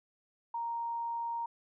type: tone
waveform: sine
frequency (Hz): 932.3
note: A#5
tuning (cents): 0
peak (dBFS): -33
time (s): 0.54-1.46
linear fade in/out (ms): 5
effects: none